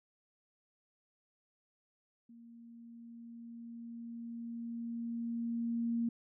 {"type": "tone with level ramp", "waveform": "sine", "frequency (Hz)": 233.1, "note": "A#3", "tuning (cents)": 0, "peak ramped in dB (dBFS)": [-53, -30], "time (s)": [2.29, 6.09], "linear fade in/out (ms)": 5, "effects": []}